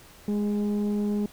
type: tone pair together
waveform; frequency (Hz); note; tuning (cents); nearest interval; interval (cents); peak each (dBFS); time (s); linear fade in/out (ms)
sine; 207.7 / 411.6; G#3 / G#4; 0 / -16; octave; 1184; -22 / -29; 0.28-1.26; 2
effects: tanh soft clip ceiling -21 dBFS + pink hiss -51 dBFS RMS until 1.32 s